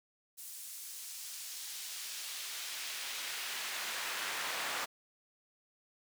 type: noise with high-pass filter sweep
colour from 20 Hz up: brown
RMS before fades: -41 dBFS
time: 0.37-4.86 s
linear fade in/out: 20 ms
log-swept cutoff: 9100 to 1200 Hz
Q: 0.74
effects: none